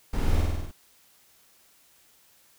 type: noise with echo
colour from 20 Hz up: brown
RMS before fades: -27 dBFS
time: 0.13-0.42 s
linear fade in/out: 5 ms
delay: 49 ms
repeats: 6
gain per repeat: -2 dB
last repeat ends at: 0.714 s
effects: white hiss -60 dBFS RMS until 2.58 s